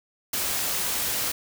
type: noise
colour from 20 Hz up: white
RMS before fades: -27 dBFS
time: 0.33-1.32 s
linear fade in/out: 5 ms
effects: none